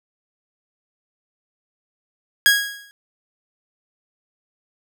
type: tone with exponential decay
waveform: sawtooth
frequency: 1648 Hz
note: G#6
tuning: 14 cents flat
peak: -5 dBFS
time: 2.46-2.91 s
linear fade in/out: 0 ms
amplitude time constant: 97 ms
effects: none